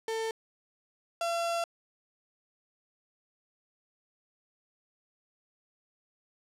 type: tone pair in turn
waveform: 35% pulse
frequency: 447.2 / 679.2 Hz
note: A4 / F5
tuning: +28 / -48 cents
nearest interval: perfect fifth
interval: 724 cents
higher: second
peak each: -29 / -27 dBFS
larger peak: second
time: 0.08-0.31 / 1.21-1.64 s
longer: second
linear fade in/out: 2 ms
effects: low-pass 10000 Hz 12 dB/octave